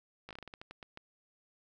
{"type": "slowing click train", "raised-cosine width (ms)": 0.3, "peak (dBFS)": -30, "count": 12, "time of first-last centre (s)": [0.29, 0.974], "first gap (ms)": 17, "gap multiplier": 1.24, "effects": []}